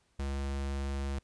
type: tone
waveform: square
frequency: 69 Hz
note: C#2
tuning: 7 cents flat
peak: -33 dBFS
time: 0.19-1.19 s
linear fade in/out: 5 ms
effects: pink hiss -72 dBFS RMS until 1.23 s + resampled to 22050 Hz